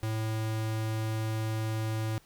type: tone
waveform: square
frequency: 110.1 Hz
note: A2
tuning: 2 cents sharp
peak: -30 dBFS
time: 0.03-2.18 s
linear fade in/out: 0 ms
effects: pink hiss -61 dBFS RMS until 2.25 s